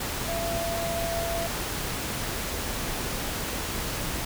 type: tone in noise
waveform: sine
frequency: 674 Hz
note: E5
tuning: 38 cents sharp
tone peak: -29 dBFS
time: 0.28-1.47 s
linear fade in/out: 5 ms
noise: pink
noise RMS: -31 dBFS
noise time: 0-4.25 s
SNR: -1 dB
effects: none